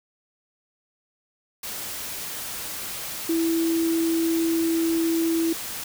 sine tone in noise, 329.6 Hz, E4, in tune, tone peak -20 dBFS, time 3.29-5.53 s, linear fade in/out 5 ms, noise white, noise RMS -33 dBFS, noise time 1.63-5.84 s, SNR +10 dB, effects none

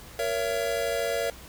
square chord, A# diminished, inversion none, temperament just, 466.2 / 559.4 / 671.3 Hz, A#4 / C#5 / E5, 0 / +16 / +31 cents, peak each -31 dBFS, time 0.19-1.3 s, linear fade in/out 2 ms, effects added 60 Hz sine -50 dBFS peak until 1.48 s + pink hiss -47 dBFS RMS until 1.48 s

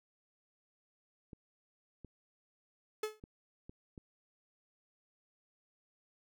clicks, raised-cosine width 3 ms, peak -36 dBFS, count 5, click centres 1.332 / 2.047 / 3.239 / 3.695 / 3.978 s
45% pulse tone with exponential decay, 429.9 Hz, A4, 40 cents flat, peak -31 dBFS, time 3.03-3.2 s, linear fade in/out 5 ms, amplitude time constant 35 ms
effects none

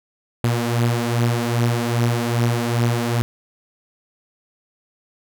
sawtooth beating tone pair, 117.8 / 120.3 Hz, A#2 / B2, +19 / -45 cents, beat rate 2.5 Hz, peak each -15 / -19 dBFS, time 0.44-3.22 s, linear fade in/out 0 ms, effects none

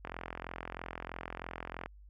click train, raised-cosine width 0.5 ms, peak -24 dBFS, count 79, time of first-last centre 0.05-1.86 s, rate 43.1 Hz, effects added 50 Hz sine -52 dBFS peak until 2.09 s

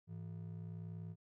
triangle ring-modulated tone, 135.1 Hz, C#3, 44 cents flat, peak -39 dBFS, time 0.07-1.16 s, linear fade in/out 50 ms, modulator 30.3 Hz, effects none

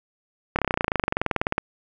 slowing click train, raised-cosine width 0.5 ms, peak -6 dBFS, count 26, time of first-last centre 0.56-1.581 s, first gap 28 ms, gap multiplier 1.03, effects none

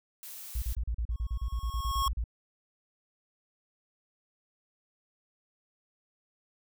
blue noise, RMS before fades -44 dBFS, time 0.23-0.75 s, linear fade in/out 0 ms
sine tone bursts, 57 Hz, A#1, 38 cents flat, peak -28 dBFS, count 16, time 0.55-2.241 s, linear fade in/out 5 ms, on 71 ms, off 37 ms
square tone with exponential growth, 1094 Hz, C#6, 23 cents flat, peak -26 dBFS, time 1.11-2.08 s, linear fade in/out 2 ms, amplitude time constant 210 ms
effects none

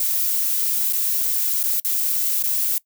violet noise with dropouts, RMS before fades -21 dBFS, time 0-2.78 s, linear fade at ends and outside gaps 2 ms, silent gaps 0.926-0.932 / 1.631-1.637 / 1.8-1.847 / 2.426-2.437 s, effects noise-tail reverb RT60 0.1 s tail -21 dB re dry

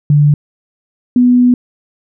sine tone pair in turn, 146.83 / 246.9 Hz, D3 / B3, 0 / 0 cents, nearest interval major sixth, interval 900 cents, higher second, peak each -5 dBFS, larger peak neither, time 0.1-0.34 / 1.16-1.54 s, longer second, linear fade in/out 2 ms, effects none

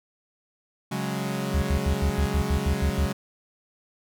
sawtooth chord, C# suspended fourth, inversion none, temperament equal, 138.59 / 185 / 207.7 Hz, C#3 / F#3 / G#3, 0 / 0 / 0 cents, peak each -27 dBFS, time 0.91-3.13 s, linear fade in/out 10 ms
sine tone bursts, 73.42 Hz, D2, in tune, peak -20 dBFS, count 10, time 1.54-3.06 s, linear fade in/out 5 ms, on 80 ms, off 80 ms
effects none

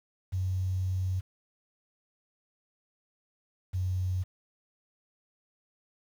sine tone pair in turn, 93.1 / 92.08 Hz, F#2 / F#2, +11 / -8 cents, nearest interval unison, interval 19 cents, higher first, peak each -27 dBFS, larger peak neither, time 0.32-1.21 / 3.73-4.24 s, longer first, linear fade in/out 20 ms, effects 9-bit

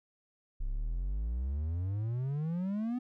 triangle exponential sweep, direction up, 31.06 to 253.7 Hz, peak -29 dBFS, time 0.6-2.99 s, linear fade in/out 10 ms, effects none

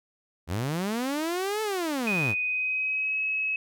sawtooth linear two-way sweep, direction up then down, 75.4 to 441.1 to 87.3 Hz, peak -23 dBFS, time 0.47-2.35 s, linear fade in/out 50 ms, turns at 1.62 s
sine tone with pitch glide, 2492 to 2568 Hz, D#7 to E7, +2 to -46 cents, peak -25 dBFS, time 2.07-3.56 s, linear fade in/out 2 ms, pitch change +52 cents, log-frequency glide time 2.41-3.21 s
effects none

